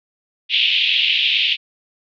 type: band-pass noise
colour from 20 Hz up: white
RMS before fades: -17 dBFS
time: 0.49-1.57 s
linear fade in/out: 50 ms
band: 2500 to 3500 Hz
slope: 48 dB/octave
effects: none